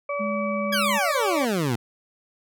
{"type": "harmonic tone", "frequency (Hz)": 573, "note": "D5", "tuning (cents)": -43, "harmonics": [1, 2, 4], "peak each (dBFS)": [-27, -30, -33], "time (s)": [0.09, 1.45], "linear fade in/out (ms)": 5}
{"type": "tone with pitch glide", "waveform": "sine", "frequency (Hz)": [210, 207.2], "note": ["G#3", "G#3"], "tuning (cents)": [19, -4], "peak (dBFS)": -27, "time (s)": [0.19, 0.99], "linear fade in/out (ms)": 20, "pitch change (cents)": -23, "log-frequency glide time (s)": [0.39, 0.74]}
{"type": "exponential sweep", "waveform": "20% pulse", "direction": "down", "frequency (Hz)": [1700, 110], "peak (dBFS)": -17, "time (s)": [0.72, 1.76], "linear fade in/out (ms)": 10}
{"effects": []}